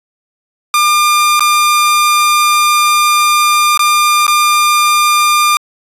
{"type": "tone with dropouts", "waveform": "sawtooth", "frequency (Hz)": 1201, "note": "D6", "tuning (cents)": 38, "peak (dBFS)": -4, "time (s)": [0.74, 5.57], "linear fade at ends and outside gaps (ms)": 1, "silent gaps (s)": [[1.395, 1.406], [3.775, 3.793], [4.267, 4.279]], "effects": ["resampled to 32000 Hz"]}